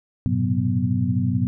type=tone cluster; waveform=sine; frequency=98.9 / 114.3 / 126.2 / 184.8 / 246.2 Hz; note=G2 / A#2 / B2 / F#3 / B3; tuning=+16 / -34 / +38 / -2 / -5 cents; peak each=-25 dBFS; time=0.26-1.47 s; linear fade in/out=0 ms; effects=none